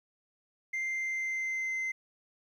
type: tone with pitch glide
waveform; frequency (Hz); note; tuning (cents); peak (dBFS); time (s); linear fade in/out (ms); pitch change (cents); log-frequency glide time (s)
sine; 2093 to 2070; C7 to C7; 0 to -19; -28; 0.73-1.92; 10; -19; 0.85-1.72
effects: tanh soft clip ceiling -30 dBFS + 11-bit